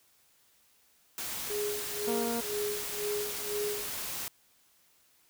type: noise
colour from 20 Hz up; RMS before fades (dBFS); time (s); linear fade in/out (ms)
white; -37; 1.18-4.28; 0
type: tone with tremolo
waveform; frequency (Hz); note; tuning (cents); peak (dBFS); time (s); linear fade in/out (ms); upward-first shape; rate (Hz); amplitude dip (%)
sine; 415.3; G#4; 0; -30; 1.5-3.88; 0; sine; 2; 90
type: harmonic tone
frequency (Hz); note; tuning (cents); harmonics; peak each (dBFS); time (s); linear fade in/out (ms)
233.9; A#3; +6; 1 / 2 / 3 / 4 / 5 / 6; -34 / -35 / -39 / -43 / -51 / -49; 2.07-2.41; 10
effects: white hiss -66 dBFS RMS until 5.29 s